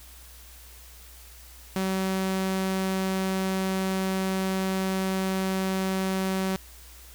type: tone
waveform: sawtooth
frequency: 189.9 Hz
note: F#3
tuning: 45 cents sharp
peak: -21 dBFS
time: 1.76-6.56 s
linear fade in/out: 0 ms
effects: added 60 Hz sine -48 dBFS peak until 7.14 s + white hiss -50 dBFS RMS until 7.14 s